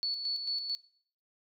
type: tone with tremolo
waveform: sine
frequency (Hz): 4435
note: C#8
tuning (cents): 0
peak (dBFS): -29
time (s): 0.03-0.75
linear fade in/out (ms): 0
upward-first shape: square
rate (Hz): 4.5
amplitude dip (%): 45
effects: noise-tail reverb RT60 0.6 s tail -22 dB re dry